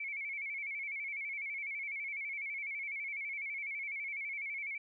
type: tone with vibrato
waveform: sine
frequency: 2244 Hz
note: C#7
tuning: 21 cents sharp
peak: -37 dBFS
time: 0-4.78 s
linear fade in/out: 5 ms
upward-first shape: square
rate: 12 Hz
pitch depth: 56 cents each way
effects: none